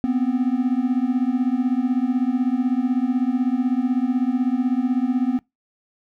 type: beating tone pair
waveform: triangle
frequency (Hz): 244.9 / 260.9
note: B3 / C4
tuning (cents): -14 / -5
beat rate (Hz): 16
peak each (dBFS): -19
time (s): 0.04-5.39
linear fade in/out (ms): 0
effects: noise-tail reverb RT60 0.2 s tail -24 dB re dry